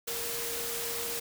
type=tone in noise; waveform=sine; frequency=467 Hz; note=A#4; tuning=3 cents sharp; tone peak=-40 dBFS; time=0.07-1.2 s; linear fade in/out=10 ms; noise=white; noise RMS=-35 dBFS; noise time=0.07-1.2 s; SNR=-8 dB; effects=none